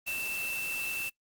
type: tone in noise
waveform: sine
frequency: 2666 Hz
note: E7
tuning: 19 cents sharp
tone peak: -32 dBFS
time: 0.06-1.1 s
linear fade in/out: 20 ms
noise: white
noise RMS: -39 dBFS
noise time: 0.06-1.1 s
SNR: +4 dB
effects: noise-tail reverb RT60 0.1 s tail -25 dB re dry + Opus 24 kbps